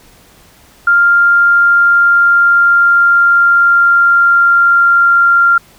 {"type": "tone with pitch glide", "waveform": "sine", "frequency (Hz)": [1396.9, 1387.3], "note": ["F6", "F6"], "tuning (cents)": [0, -12], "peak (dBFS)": -5, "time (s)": [0.87, 5.58], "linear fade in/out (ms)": 5, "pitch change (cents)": -12, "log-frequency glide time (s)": [1.51, 5.2], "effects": ["pink hiss -44 dBFS RMS until 5.78 s"]}